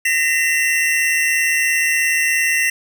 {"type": "tone cluster", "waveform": "square", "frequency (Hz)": [1857, 2014, 2719], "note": ["A#6", "B6", "F7"], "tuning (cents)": [-7, 33, -47], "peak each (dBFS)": -20, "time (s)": [0.05, 2.7], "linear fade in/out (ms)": 5, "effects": []}